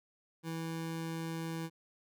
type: tone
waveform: 25% pulse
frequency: 163.7 Hz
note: E3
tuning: 12 cents flat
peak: -33 dBFS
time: 0.43-1.7 s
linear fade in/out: 50 ms
effects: none